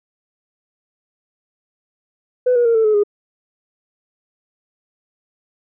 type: tone with pitch steps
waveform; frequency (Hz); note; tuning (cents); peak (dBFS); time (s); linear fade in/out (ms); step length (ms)
sine; 499.8 / 480.8 / 462.6 / 445 / 428.1 / 411.9; B4 / B4 / A#4 / A4 / A4 / G#4; +21 / -46 / -13 / +20 / -47 / -14; -10; 2.46-3.036; 10; 96
effects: tanh soft clip ceiling -8 dBFS